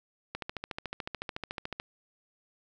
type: click train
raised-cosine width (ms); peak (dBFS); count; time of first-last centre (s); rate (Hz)
0.3; -19; 21; 0.35-1.799; 13.8
effects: none